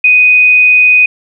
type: tone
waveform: sine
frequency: 2493 Hz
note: D#7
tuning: 3 cents sharp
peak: -3 dBFS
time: 0.04-1.06 s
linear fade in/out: 5 ms
effects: none